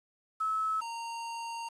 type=tone pair in turn; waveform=sine / square; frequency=1298 / 924.8 Hz; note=E6 / A#5; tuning=-27 / -14 cents; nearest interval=tritone; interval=587 cents; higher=first; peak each=-28 / -37 dBFS; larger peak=first; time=0.4-0.81 / 0.81-1.69 s; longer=second; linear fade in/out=10 ms; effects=resampled to 24000 Hz + 9-bit